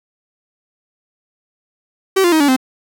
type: tone with pitch steps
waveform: 45% pulse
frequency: 384 / 348.1 / 315.5 / 286 / 259.3 Hz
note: G4 / F4 / D#4 / D4 / C4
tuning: -36 / -6 / +24 / -46 / -15 cents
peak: -10 dBFS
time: 2.16-2.565 s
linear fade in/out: 10 ms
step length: 81 ms
effects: none